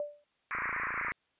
sine tone with exponential decay, 587.3 Hz, D5, in tune, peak -29 dBFS, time 0-0.24 s, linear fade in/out 1 ms, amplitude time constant 52 ms
white band-pass noise, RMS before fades -35 dBFS, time 0.51-1.12 s, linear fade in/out 0 ms, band 1000 to 2300 Hz, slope 96 dB/octave
click train, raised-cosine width 1 ms, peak -30 dBFS, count 17, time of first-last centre 0.55-1.119 s, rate 28.1 Hz
effects white hiss -74 dBFS RMS until 1.39 s + resampled to 8000 Hz

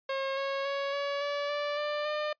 sawtooth tone with pitch steps, 540 / 548.5 / 557.1 / 565.9 / 574.8 / 583.8 / 593 / 602.3 Hz, C#5 / C#5 / C#5 / C#5 / D5 / D5 / D5 / D5, -45 / -18 / +9 / +36 / -37 / -10 / +17 / +44 cents, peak -26 dBFS, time 0.09-2.33 s, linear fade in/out 5 ms, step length 280 ms, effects noise-tail reverb RT60 0.1 s tail -26 dB re dry + resampled to 11025 Hz

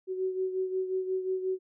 sine beating tone pair, 374 / 379.6 Hz, F#4 / F#4, +19 / +44 cents, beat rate 5.6 Hz, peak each -29 / -36 dBFS, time 0.07-1.59 s, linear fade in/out 50 ms, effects none

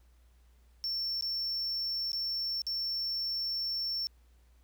triangle tone with dropouts, 5420 Hz, E8, 47 cents sharp, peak -30 dBFS, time 0.84-4.07 s, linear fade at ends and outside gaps 0 ms, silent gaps 1.21-1.224 / 2.118-2.131 / 2.618-2.667 s, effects added 60 Hz sine -59 dBFS peak until 4.63 s + pink hiss -72 dBFS RMS until 4.63 s

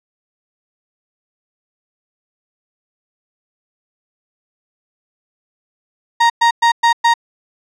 35% pulse tone bursts, 934 Hz, A#5, 3 cents sharp, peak -7 dBFS, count 5, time 6.2-7.14 s, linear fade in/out 10 ms, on 100 ms, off 110 ms, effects low-pass 5000 Hz 12 dB/octave

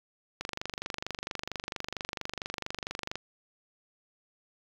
click train, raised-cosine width 0.2 ms, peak -16 dBFS, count 68, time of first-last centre 0.41-3.156 s, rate 24.4 Hz, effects low-pass 6000 Hz 12 dB/octave + 7-bit

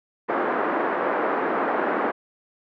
pink band-pass noise, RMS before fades -24 dBFS, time 0.28-2.12 s, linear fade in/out 20 ms, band 300 to 1600 Hz, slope 24 dB/octave, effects none

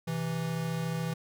square tone pair together, 130.81 / 164.81 Hz, C3 / E3, 0 / 0 cents, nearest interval major third, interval 400 cents, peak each -37 / -32 dBFS, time 0.07-1.14 s, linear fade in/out 10 ms, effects none

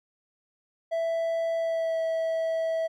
triangle tone with pitch glide, 661 to 651.5 Hz, E5 to E5, +5 to -20 cents, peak -23 dBFS, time 0.91-2.88 s, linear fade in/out 20 ms, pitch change -25 cents, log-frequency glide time 1.57-2 s, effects none

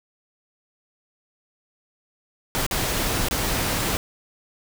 pink noise with dropouts, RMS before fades -24 dBFS, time 2.55-3.97 s, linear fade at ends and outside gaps 0 ms, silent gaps 2.665-2.711 / 3.285-3.311 s, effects none

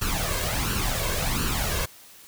pink noise with flanger, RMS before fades -26 dBFS, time 0.01-1.86 s, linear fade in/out 10 ms, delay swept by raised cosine 0.69 to 1.89 ms, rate 1.4 Hz, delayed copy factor +0.65, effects white hiss -49 dBFS RMS until 2.27 s

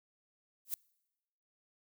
violet noise with exponential growth, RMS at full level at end -31 dBFS, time 0.65-0.74 s, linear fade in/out 1 ms, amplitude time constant 18 ms, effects noise-tail reverb RT60 1.0 s tail -26 dB re dry

